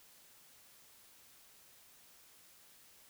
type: silence
effects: white hiss -62 dBFS RMS until 3.09 s